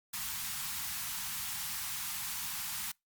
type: band-stop noise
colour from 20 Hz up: white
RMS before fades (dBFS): -38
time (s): 0.13-2.92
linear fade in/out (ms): 10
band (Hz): 230 to 800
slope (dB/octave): 48
effects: noise-tail reverb RT60 0.2 s tail -26 dB re dry + Opus 48 kbps